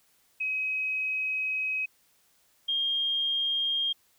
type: tone pair in turn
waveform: sine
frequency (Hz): 2538 / 3221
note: D#7 / G7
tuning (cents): +34 / +46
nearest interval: major third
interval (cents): 412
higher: second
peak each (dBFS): -27 / -25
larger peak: second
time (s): 0.4-1.86 / 2.68-3.93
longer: first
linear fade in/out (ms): 10
effects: white hiss -66 dBFS RMS until 4.18 s